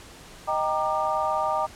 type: chord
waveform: sine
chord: Eb major seventh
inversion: none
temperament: equal with one note detuned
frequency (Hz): 622.3 / 784 / 932.3 / 1197.3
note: Eb5 / G5 / Bb5 / D6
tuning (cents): 0 / 0 / 0 / +33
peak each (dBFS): -28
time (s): 0.47-1.67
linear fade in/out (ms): 20
effects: pink hiss -46 dBFS RMS until 1.75 s + low-pass 10000 Hz 12 dB/octave